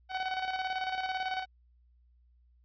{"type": "tone with tremolo", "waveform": "sawtooth", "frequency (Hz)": 752, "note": "F#5", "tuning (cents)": 28, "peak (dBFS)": -26, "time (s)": [0.09, 1.46], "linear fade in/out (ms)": 50, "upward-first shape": "square", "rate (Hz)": 18, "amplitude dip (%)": 50, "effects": ["added 60 Hz sine -61 dBFS peak until 2.64 s", "resampled to 11025 Hz"]}